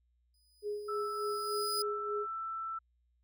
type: tone with exponential growth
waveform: sawtooth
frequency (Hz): 4978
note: D#8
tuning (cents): 0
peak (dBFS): -29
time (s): 0.34-1.82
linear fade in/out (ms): 2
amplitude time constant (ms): 320
type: tone with tremolo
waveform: sine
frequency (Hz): 415.3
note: G#4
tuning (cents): 0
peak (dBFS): -33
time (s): 0.62-2.27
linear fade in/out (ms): 50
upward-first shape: sine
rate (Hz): 3.4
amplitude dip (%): 60
type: tone with pitch glide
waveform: sine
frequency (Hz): 1318.5 to 1329.2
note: E6 to E6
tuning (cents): 0 to +14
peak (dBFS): -36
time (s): 0.88-2.79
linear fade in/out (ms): 10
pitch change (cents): +14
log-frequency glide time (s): 1.45-2.3
effects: added 60 Hz sine -70 dBFS peak until 3.23 s